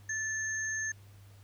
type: tone pair together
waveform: sine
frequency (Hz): 1750 / 6371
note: A6 / G8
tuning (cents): -10 / +27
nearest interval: octave + minor seventh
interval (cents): 2237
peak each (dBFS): -33 / -37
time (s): 0.09-0.92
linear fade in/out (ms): 5
effects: added 100 Hz sine -52 dBFS peak until 1.43 s + pink hiss -63 dBFS RMS until 1.43 s